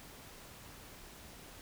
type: silence
effects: pink hiss -53 dBFS RMS until 1.61 s